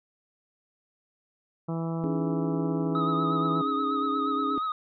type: harmonic tone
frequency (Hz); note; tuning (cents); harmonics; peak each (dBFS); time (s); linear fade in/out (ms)
164.81; E3; 0; 1 / 2 / 3 / 4 / 5 / 6 / 7 / 8; -29 / -35 / -39 / -41 / -43 / -45 / -46 / -47; 1.68-3.62; 10
type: chord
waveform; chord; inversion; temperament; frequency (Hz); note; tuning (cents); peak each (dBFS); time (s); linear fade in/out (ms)
sine; C# suspended second; none; equal; 277.2 / 311.1 / 415.3; C#4 / D#4 / G#4; 0 / 0 / 0; -30 / -34 / -34; 2.04-4.58; 0
type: tone with vibrato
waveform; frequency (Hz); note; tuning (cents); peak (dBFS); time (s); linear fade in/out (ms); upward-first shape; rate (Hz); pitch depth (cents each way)
triangle; 1263; D#6; +26; -25; 2.95-4.72; 2; triangle; 8.4; 51
effects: resampled to 11025 Hz